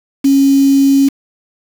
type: tone with quantisation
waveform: sine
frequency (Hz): 274.7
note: C#4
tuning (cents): -16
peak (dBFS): -6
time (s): 0.24-1.09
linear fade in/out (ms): 10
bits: 4
effects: none